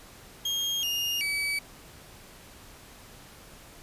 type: tone with pitch steps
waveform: 35% pulse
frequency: 3239 / 2834 / 2284 Hz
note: G#7 / F7 / D7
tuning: -44 / +25 / -49 cents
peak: -25 dBFS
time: 0.45-1.59 s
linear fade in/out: 5 ms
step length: 380 ms
effects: pink hiss -50 dBFS RMS until 3.82 s + resampled to 32000 Hz